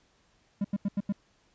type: tone bursts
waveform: triangle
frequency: 200.7 Hz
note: G3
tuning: 41 cents sharp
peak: -23 dBFS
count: 5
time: 0.61-1.125 s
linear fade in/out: 5 ms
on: 35 ms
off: 85 ms
effects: pink hiss -67 dBFS RMS until 1.54 s + resampled to 16000 Hz